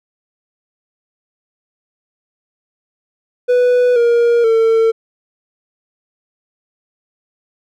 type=tone with pitch steps; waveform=triangle; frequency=493.9 / 471.9 / 450.8 Hz; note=B4 / A#4 / A4; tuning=0 / +21 / +42 cents; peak=-7 dBFS; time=3.48-4.92 s; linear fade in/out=20 ms; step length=480 ms; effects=none